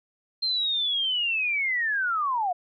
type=linear sweep; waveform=sine; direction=down; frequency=4186 to 686 Hz; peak=-23 dBFS; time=0.42-2.53 s; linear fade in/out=10 ms; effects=none

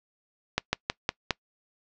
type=slowing click train; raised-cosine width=0.2 ms; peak=-6 dBFS; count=5; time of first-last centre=0.58-1.307 s; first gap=150 ms; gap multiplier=1.13; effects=noise-tail reverb RT60 0.1 s tail -24 dB re dry + low-pass 5000 Hz 12 dB/octave

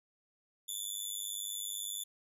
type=tone with amplitude modulation; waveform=10% pulse; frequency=3498 Hz; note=A7; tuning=11 cents flat; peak=-25 dBFS; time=0.68-2.04 s; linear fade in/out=10 ms; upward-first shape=sine; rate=100 Hz; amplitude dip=100%; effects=resampled to 32000 Hz

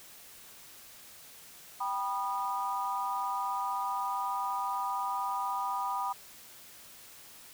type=chord; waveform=sine; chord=G augmented; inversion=none; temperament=just; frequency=784 / 980 / 1225 Hz; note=G5 / B5 / D#6; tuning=0 / -14 / -27 cents; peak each=-36 / -33 / -36 dBFS; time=1.8-6.13 s; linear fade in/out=10 ms; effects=white hiss -52 dBFS RMS until 7.53 s

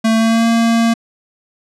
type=tone with pitch glide; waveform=square; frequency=223.5 to 229.8 Hz; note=A3 to A#3; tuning=+27 to -25 cents; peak=-11 dBFS; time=0.04-0.94 s; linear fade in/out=10 ms; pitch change=+48 cents; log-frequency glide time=0.16-0.47 s; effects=low-pass 9000 Hz 12 dB/octave

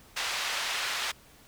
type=band-pass noise; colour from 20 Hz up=white; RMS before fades=-32 dBFS; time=0.16-1.12 s; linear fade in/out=10 ms; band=830 to 3800 Hz; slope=12 dB/octave; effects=pink hiss -56 dBFS RMS until 1.47 s

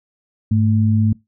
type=tone pair together; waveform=sine; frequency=103.83 / 220 Hz; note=G#2 / A3; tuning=0 / 0 cents; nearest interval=octave + minor second; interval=1300 cents; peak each=-14 / -17 dBFS; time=0.51-1.13 s; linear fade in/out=5 ms; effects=noise-tail reverb RT60 0.2 s tail -23 dB re dry

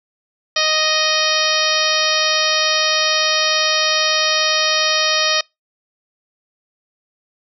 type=harmonic tone; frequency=622.3 Hz; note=D#5; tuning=in tune; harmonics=1 / 2 / 3 / 4 / 5 / 6 / 7 / 8 / 9; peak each=-23 / -23 / -23 / -23 / -23 / -23 / -23 / -23 / -23 dBFS; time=0.56-5.41 s; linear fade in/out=5 ms; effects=noise-tail reverb RT60 0.2 s tail -26 dB re dry

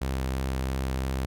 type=tone with vibrato; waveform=sawtooth; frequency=65.8 Hz; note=C2; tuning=10 cents sharp; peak=-23 dBFS; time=0.01-1.26 s; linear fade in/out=10 ms; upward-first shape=triangle; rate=3 Hz; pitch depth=17 cents each way; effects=none

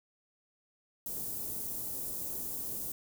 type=band-stop noise; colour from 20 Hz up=white; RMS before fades=-38 dBFS; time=1.06-2.92 s; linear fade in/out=2 ms; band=440 to 11000 Hz; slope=12 dB/octave; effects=none

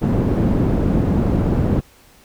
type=low-pass noise; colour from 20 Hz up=white; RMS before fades=-17 dBFS; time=0.01-1.81 s; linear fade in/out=20 ms; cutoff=250 Hz; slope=12 dB/octave; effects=pink hiss -50 dBFS RMS until 2.24 s

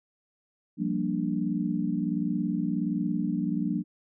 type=chord; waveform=sine; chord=G minor seventh; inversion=third; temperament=equal; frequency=174.61 / 196 / 233.1 / 293.7 Hz; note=F3 / G3 / Bb3 / D4; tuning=0 / 0 / 0 / 0 cents; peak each=-31 dBFS; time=0.77-3.84 s; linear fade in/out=50 ms; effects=none

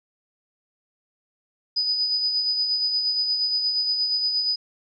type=tone with tremolo; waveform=sine; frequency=4978 Hz; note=D#8; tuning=in tune; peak=-19 dBFS; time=1.76-4.56 s; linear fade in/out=10 ms; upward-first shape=sine; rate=8.5 Hz; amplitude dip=40%; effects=none

